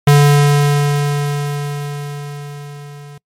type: tone with level ramp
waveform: square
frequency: 144.6 Hz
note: D3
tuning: 27 cents flat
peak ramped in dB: -5 to -33 dBFS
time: 0.07-3.18 s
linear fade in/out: 5 ms
effects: noise-tail reverb RT60 0.1 s tail -25 dB re dry + MP3 64 kbps